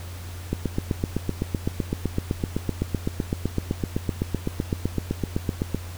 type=click train; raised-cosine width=3 ms; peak=-10 dBFS; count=42; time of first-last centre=0.53-5.746 s; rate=7.86 Hz; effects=added 88 Hz sine -34 dBFS peak until 5.97 s + pink hiss -43 dBFS RMS until 5.97 s